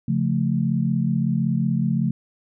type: chord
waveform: sine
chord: Db augmented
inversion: none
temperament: equal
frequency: 138.59 / 174.61 / 220 Hz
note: Db3 / F3 / A3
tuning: 0 / 0 / 0 cents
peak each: -23 dBFS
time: 0.08-2.11 s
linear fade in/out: 5 ms
effects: none